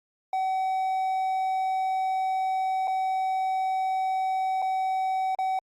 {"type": "tone with dropouts", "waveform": "triangle", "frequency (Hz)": 758, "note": "F#5", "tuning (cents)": 42, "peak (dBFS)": -22, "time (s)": [0.33, 5.59], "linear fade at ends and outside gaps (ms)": 2, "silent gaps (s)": [[2.874, 2.878], [4.619, 4.623], [5.35, 5.387]], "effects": ["Opus 48 kbps"]}